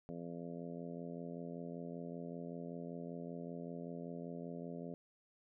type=harmonic tone; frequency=85.2 Hz; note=F2; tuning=42 cents flat; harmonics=2 / 3 / 4 / 5 / 6 / 7 / 8; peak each=-47 / -48 / -55 / -51 / -54 / -53 / -58 dBFS; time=0.09-4.94 s; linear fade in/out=0 ms; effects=none